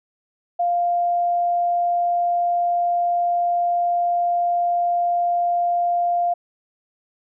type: tone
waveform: sine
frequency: 698.5 Hz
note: F5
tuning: in tune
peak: -17 dBFS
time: 0.59-6.34 s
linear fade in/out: 10 ms
effects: none